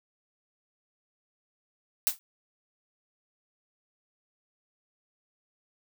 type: noise with exponential decay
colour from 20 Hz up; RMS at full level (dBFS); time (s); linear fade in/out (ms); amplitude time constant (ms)
blue; -21; 2.07-2.19; 0; 24
effects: none